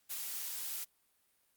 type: noise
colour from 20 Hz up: blue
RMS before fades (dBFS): -40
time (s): 0.09-0.85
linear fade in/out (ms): 20
effects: white hiss -74 dBFS RMS until 1.56 s + Opus 48 kbps